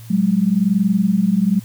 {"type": "tone pair together", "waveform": "sine", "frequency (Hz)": [186.6, 207.6], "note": ["F#3", "G#3"], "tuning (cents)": [15, 0], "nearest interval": "major second", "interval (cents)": 185, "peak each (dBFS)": -16, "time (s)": [0.1, 1.6], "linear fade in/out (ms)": 10, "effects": ["added 114 Hz sine -35 dBFS peak until 1.64 s", "white hiss -46 dBFS RMS until 1.64 s"]}